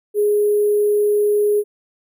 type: tone with sample-and-hold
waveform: sine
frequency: 415.3 Hz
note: G#4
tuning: in tune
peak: -13 dBFS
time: 0.14-1.64 s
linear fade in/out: 50 ms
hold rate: 11025 Hz
effects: none

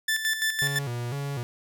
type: tone with tremolo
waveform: sawtooth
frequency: 1760 Hz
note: A6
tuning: in tune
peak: -19 dBFS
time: 0.08-0.79 s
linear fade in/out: 5 ms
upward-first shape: square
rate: 5.9 Hz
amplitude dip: 60%
type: tone with vibrato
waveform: 45% pulse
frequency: 130 Hz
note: C3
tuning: 11 cents flat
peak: -29 dBFS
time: 0.62-1.43 s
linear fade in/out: 0 ms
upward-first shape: square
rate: 2 Hz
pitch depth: 140 cents each way
effects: none

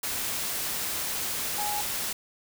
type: tone in noise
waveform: sine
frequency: 830.6 Hz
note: G#5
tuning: in tune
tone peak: -30 dBFS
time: 1.58-1.81 s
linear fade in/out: 5 ms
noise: white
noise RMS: -31 dBFS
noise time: 0.03-2.13 s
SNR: -2 dB
effects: none

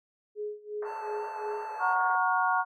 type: tone with tremolo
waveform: sine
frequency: 419.3 Hz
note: G#4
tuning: 17 cents sharp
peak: -31 dBFS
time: 0.35-1.77 s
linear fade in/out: 50 ms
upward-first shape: sine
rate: 2.8 Hz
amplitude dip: 90%
type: band-pass noise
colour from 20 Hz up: white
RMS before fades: -44 dBFS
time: 0.82-2.16 s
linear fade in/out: 5 ms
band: 450 to 1600 Hz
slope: 48 dB/octave
type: tone with vibrato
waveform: triangle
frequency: 880 Hz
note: A5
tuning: in tune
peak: -34 dBFS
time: 0.84-1.97 s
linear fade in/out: 50 ms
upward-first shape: sine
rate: 3 Hz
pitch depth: 21 cents each way
type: chord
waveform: sine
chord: Gb major seventh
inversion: none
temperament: equal with one note detuned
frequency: 740 / 932.3 / 1108.7 / 1427.1 Hz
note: Gb5 / Bb5 / Db6 / F6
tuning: 0 / 0 / 0 / +37 cents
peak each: -29 dBFS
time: 1.79-2.65 s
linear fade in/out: 50 ms
effects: none

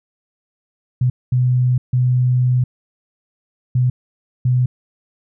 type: tone bursts at uneven times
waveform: sine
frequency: 125.6 Hz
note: B2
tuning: 30 cents sharp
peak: -12 dBFS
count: 5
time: 1.01-1.1 / 1.32-1.78 / 1.93-2.64 / 3.75-3.9 / 4.45-4.66 s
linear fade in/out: 5 ms
effects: none

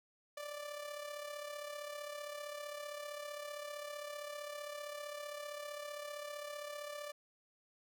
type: tone with amplitude modulation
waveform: sawtooth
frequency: 587.3 Hz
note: D5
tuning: in tune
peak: -37 dBFS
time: 0.37-7.12 s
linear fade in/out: 5 ms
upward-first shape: sine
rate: 35.4 Hz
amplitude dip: 55%
effects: none

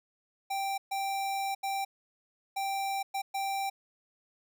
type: tone bursts at uneven times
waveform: square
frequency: 784 Hz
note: G5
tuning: in tune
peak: -31 dBFS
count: 6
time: 0.5-0.78 / 0.91-1.55 / 1.63-1.85 / 2.56-3.03 / 3.14-3.22 / 3.34-3.7 s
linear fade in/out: 10 ms
effects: none

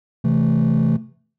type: chord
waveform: triangle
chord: A minor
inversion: first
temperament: just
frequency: 132 / 165 / 220 Hz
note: C3 / E3 / A3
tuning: +16 / +2 / 0 cents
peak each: -16 dBFS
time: 0.24-0.97 s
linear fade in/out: 10 ms
effects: noise-tail reverb RT60 0.5 s tail -17 dB re dry + tanh soft clip ceiling -9 dBFS

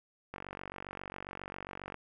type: click train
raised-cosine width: 0.5 ms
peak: -26 dBFS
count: 77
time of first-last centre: 0.34-1.943 s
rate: 47.4 Hz
effects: none

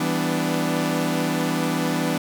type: chord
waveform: sawtooth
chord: E minor seventh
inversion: none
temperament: equal with one note detuned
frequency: 164.81 / 196 / 249.5 / 293.7 Hz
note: E3 / G3 / B3 / D4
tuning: 0 / 0 / +18 / 0 cents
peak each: -22 / -26 / -22 / -22 dBFS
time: 0-2.18 s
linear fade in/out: 5 ms
effects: none

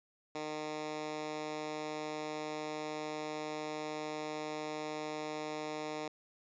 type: tone with high-pass filter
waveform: 10% pulse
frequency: 153 Hz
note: D#3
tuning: 29 cents flat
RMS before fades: -40 dBFS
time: 0.35-6.08 s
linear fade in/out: 2 ms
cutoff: 310 Hz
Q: 0.94
effects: resampled to 16000 Hz

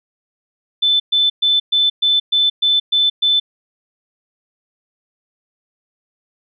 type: tone bursts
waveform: sine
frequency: 3520 Hz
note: A7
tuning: in tune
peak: -11 dBFS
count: 9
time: 0.82-3.4 s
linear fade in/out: 10 ms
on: 180 ms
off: 120 ms
effects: none

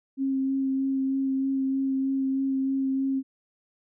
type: tone with vibrato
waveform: sine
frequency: 268.3 Hz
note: C4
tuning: 44 cents sharp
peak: -23 dBFS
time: 0.17-3.23 s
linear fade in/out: 50 ms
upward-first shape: sine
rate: 3.2 Hz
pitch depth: 12 cents each way
effects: none

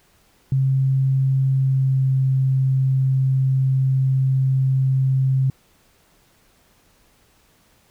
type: tone with pitch glide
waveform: sine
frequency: 133.7 to 132.62 Hz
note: C3 to C3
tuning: +38 to +24 cents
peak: -15 dBFS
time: 0.52-5.5 s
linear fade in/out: 2 ms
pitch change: -14 cents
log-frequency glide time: 1.5-2.12 s
effects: pink hiss -58 dBFS RMS until 7.9 s

